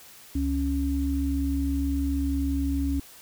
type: tone pair together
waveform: sine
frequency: 69.3 / 277.2 Hz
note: C#2 / C#4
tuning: 0 / 0 cents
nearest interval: 2 octaves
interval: 2400 cents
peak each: -26 dBFS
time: 0.35-3 s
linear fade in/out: 5 ms
effects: white hiss -49 dBFS RMS until 3.21 s